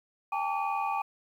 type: tone cluster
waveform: sine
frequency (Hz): 801 / 882 / 1147 / 2467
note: G5 / A5 / D6 / D#7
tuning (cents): +37 / +4 / -41 / -15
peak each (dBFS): -31 / -32 / -33 / -39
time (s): 0.32-1.02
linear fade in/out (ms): 5
effects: tanh soft clip ceiling -19 dBFS + 10-bit